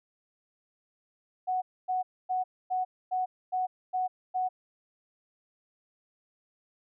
sine tone bursts, 740 Hz, F#5, in tune, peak -26 dBFS, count 8, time 1.47-4.49 s, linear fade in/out 20 ms, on 150 ms, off 260 ms, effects none

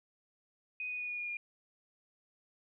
sine tone with pitch steps, 2496 / 2480 / 2464 / 2449 / 2433 / 2418 Hz, D#7 / D#7 / D#7 / D#7 / D#7 / D7, +5 / -6 / -17 / -28 / -39 / +50 cents, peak -36 dBFS, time 0.8-1.37 s, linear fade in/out 2 ms, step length 95 ms, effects none

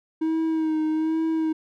triangle tone with vibrato, 317 Hz, D#4, 32 cents sharp, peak -19 dBFS, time 0.21-1.53 s, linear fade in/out 10 ms, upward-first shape sine, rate 1.2 Hz, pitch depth 31 cents each way, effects none

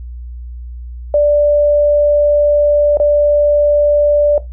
sine tone with dropouts, 587 Hz, D5, 1 cent flat, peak -7 dBFS, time 1.14-4.38 s, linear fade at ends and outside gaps 2 ms, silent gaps 2.972-2.999 s, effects noise-tail reverb RT60 0.2 s tail -17 dB re dry + added 60 Hz sine -25 dBFS peak until 4.52 s

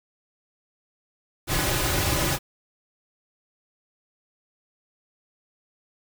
pink noise with comb filter, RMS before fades -24 dBFS, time 1.47-2.39 s, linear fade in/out 50 ms, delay 4.4 ms, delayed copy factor -0.65, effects none

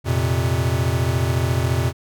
square chord, F suspended fourth, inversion none, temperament equal, 87.31 / 116.54 / 130.81 Hz, F2 / Bb2 / C3, 0 / 0 / 0 cents, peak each -23 dBFS, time 0.04-1.93 s, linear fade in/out 50 ms, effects none

